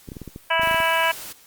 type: clicks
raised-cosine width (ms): 3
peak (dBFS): -22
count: 12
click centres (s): 0.088 / 0.119 / 0.168 / 0.217 / 0.277 / 0.361 / 0.596 / 0.634 / 0.674 / 0.712 / 0.745 / 0.803
type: harmonic tone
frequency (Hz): 328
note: E4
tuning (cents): -9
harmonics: 2 / 3 / 4 / 5 / 6 / 7 / 8 / 9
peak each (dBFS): -25 / -22 / -31 / -23 / -34 / -26 / -28 / -27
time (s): 0.5-1.12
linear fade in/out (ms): 10
type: noise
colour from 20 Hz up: white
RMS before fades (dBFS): -36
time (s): 0.61-1.33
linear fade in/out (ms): 10
effects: white hiss -51 dBFS RMS until 1.46 s + Opus 48 kbps